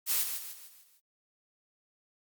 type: noise with echo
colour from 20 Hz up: blue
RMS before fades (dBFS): -28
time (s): 0.06-0.26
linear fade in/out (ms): 50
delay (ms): 150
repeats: 5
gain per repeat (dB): -7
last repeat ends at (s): 1.01
effects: noise-tail reverb RT60 0.1 s tail -25 dB re dry + Opus 48 kbps